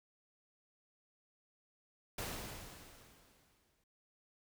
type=noise with exponential decay; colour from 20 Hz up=pink; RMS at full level=-40 dBFS; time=2.18-3.84 s; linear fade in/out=5 ms; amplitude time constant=360 ms; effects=none